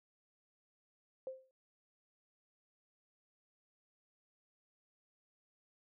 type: tone with exponential decay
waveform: sine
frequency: 523.3 Hz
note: C5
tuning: in tune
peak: -37 dBFS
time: 1.27-1.51 s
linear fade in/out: 1 ms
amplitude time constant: 51 ms
effects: none